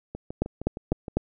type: two click trains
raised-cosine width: 2 ms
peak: -9 / -21 dBFS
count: 4 / 7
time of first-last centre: 0.42-1.17 / 0.15-1.082 s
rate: 4 / 6.44 Hz
effects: none